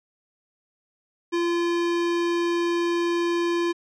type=tone; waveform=square; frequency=343.5 Hz; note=F4; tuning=29 cents flat; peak=-22 dBFS; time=1.32-3.73 s; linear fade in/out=20 ms; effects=low-pass 5000 Hz 12 dB/octave